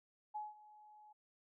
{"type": "tone with ADSR envelope", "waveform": "sine", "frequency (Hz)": 846, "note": "G#5", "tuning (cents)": 32, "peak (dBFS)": -39, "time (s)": [0.34, 1.13], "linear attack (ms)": 18, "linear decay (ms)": 180, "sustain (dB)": -19, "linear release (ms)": 10, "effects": []}